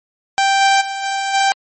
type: tone with level steps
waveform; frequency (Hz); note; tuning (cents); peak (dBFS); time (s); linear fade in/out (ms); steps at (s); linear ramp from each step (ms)
sawtooth; 784; G5; 0; -8 / -6 / -18 / -14 / -8; 0.38-1.52; 0; 0.6 / 0.8 / 1.02 / 1.33; 20
effects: MP3 32 kbps